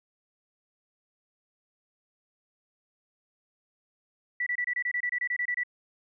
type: tone bursts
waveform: sine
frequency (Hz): 1960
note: B6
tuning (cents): -14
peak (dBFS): -26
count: 14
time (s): 4.4-5.635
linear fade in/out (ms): 5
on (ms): 65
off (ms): 25
effects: none